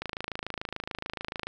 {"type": "click train", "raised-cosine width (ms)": 0.3, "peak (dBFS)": -17, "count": 40, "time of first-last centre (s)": [0.02, 1.47], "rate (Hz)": 26.9, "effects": []}